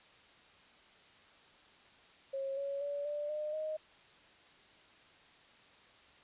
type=tone with pitch steps; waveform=sine; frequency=543 / 557.9 / 573.3 / 589.1 / 605.3 / 621.9 Hz; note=C#5 / C#5 / D5 / D5 / D#5 / D#5; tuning=-36 / +11 / -42 / +5 / -48 / -1 cents; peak=-35 dBFS; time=2.33-3.77 s; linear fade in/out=10 ms; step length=240 ms; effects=white hiss -61 dBFS RMS until 6.23 s + resampled to 8000 Hz